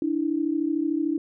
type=tone pair together; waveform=sine; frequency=293.7 / 327.1 Hz; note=D4 / E4; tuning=0 / -13 cents; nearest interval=major second; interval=187 cents; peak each=-25 dBFS; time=0.02-1.18 s; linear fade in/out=2 ms; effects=none